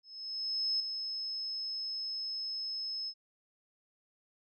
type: tone with ADSR envelope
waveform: sine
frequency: 5190 Hz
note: E8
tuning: 28 cents flat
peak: -28 dBFS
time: 0.03-3.14 s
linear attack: 770 ms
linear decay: 4 ms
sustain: -7 dB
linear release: 62 ms
effects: none